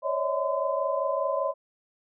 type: tone cluster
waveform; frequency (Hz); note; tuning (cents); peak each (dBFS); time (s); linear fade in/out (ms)
sine; 546 / 571 / 639 / 1022; C#5 / D5 / D#5 / C6; -26 / -49 / +46 / -41; -30; 0.02-1.54; 50
effects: none